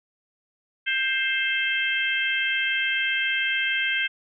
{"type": "harmonic tone", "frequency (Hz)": 527, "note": "C5", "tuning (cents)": 12, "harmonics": [3, 4, 5, 6], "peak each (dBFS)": [-26, -27, -28, -29], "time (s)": [0.86, 4.08], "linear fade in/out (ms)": 20, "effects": []}